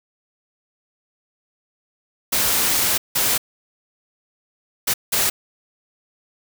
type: noise bursts at uneven times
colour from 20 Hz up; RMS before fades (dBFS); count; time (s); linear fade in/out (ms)
white; -19; 4; 2.32-2.98 / 3.15-3.38 / 4.87-4.94 / 5.12-5.3; 10
effects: none